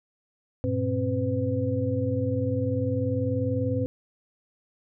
sine tone cluster, 98.3 / 118.4 / 264.7 / 504 Hz, G2 / A#2 / C4 / B4, +5 / +27 / +20 / +35 cents, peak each -29 dBFS, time 0.64-3.86 s, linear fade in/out 0 ms, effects none

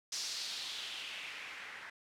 blue noise with low-pass filter sweep, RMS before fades -43 dBFS, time 0.12-1.9 s, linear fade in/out 5 ms, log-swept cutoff 5500 to 1700 Hz, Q 2.5, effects none

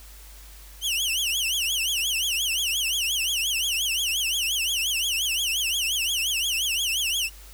sawtooth tone with vibrato, 2960 Hz, F#7, in tune, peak -20 dBFS, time 0.81-7.3 s, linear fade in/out 50 ms, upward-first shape triangle, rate 5.7 Hz, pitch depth 250 cents each way, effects added 50 Hz sine -44 dBFS peak until 7.53 s + white hiss -49 dBFS RMS until 7.53 s

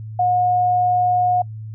sine tone, 722 Hz, F#5, 43 cents flat, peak -14 dBFS, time 0.19-1.42 s, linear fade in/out 5 ms, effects noise-tail reverb RT60 0.1 s tail -26 dB re dry + added 109 Hz sine -29 dBFS peak until 1.74 s

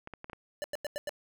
clicks, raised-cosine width 0.5 ms, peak -27 dBFS, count 5, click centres 0.074 / 0.137 / 0.244 / 0.298 / 0.332 s
square tone bursts, 587.3 Hz, D5, in tune, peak -33 dBFS, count 5, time 0.62-1.093 s, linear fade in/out 0 ms, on 21 ms, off 92 ms
effects none

